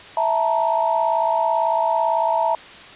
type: tone cluster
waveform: sine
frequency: 658 / 882 / 940 Hz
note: E5 / A5 / A#5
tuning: -3 / +4 / +14 cents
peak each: -21 dBFS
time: 0.17-2.55 s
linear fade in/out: 2 ms
effects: white hiss -40 dBFS RMS until 2.95 s + resampled to 8000 Hz